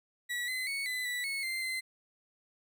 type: tone with pitch steps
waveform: 35% pulse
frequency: 1941 / 2037 / 2217 / 2010 / 1965 / 2197 / 2084 / 2061 Hz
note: B6 / C7 / C#7 / B6 / B6 / C#7 / C7 / C7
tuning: -31 / -47 / 0 / +30 / -9 / -16 / -7 / -27 cents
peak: -31 dBFS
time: 0.29-1.81 s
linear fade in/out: 20 ms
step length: 190 ms
effects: none